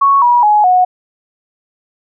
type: tone with pitch steps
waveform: sine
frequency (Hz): 1108.7 / 965.2 / 840.2 / 731.5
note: C#6 / B5 / G#5 / F#5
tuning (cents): 0 / -40 / +20 / -20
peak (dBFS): -6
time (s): 0.01-0.85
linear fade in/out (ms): 10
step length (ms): 210
effects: none